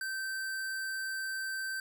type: tone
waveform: square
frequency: 1553 Hz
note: G6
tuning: 17 cents flat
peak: -35 dBFS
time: 0.01-1.8 s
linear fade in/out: 2 ms
effects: none